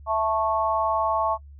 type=chord; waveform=sine; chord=A major; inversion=second; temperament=just; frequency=660 / 880 / 1100 Hz; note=E5 / A5 / C#6; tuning=+2 / 0 / -14 cents; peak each=-25 dBFS; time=0.06-1.38 s; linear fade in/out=50 ms; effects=noise-tail reverb RT60 0.1 s tail -24 dB re dry + added 71 Hz sine -42 dBFS peak until 1.59 s